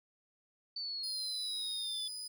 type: exponential sweep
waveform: sine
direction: down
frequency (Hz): 4545 to 3462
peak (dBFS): -37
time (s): 0.76-2.08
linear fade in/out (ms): 5
type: tone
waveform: 30% pulse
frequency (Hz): 4978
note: D#8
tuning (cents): 0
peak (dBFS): -38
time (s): 1.03-2.28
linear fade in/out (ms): 10
effects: none